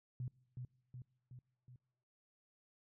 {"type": "tone with echo", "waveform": "sine", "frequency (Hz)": 125.2, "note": "B2", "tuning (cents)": 24, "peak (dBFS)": -39, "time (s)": [0.2, 0.28], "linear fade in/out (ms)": 2, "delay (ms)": 370, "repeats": 4, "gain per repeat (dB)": -4, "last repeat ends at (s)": 1.76, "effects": ["noise-tail reverb RT60 1.0 s tail -25 dB re dry"]}